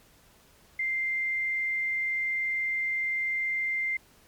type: tone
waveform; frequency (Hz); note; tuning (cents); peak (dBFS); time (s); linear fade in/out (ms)
sine; 2093; C7; 0; -26; 0.79-3.97; 5
effects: pink hiss -59 dBFS RMS until 4.27 s + MP3 96 kbps